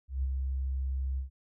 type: tone with ADSR envelope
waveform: sine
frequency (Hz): 66.3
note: C2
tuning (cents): +23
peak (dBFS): -26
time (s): 0.08-1.3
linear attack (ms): 150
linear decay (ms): 38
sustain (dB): -3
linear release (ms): 120
effects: none